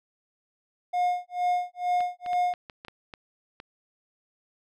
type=tone with tremolo; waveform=triangle; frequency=716 Hz; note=F5; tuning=43 cents sharp; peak=-19 dBFS; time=0.93-2.54 s; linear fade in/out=10 ms; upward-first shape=sine; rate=2.2 Hz; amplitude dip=100%
type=clicks; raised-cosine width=0.3 ms; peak=-25 dBFS; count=9; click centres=2.006 / 2.262 / 2.332 / 2.538 / 2.698 / 2.849 / 2.883 / 3.138 / 3.601 s
effects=none